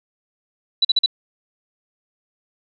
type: tone bursts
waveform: sine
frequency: 3951 Hz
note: B7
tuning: in tune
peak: -12 dBFS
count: 4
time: 0.82-1.061 s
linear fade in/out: 5 ms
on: 28 ms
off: 43 ms
effects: none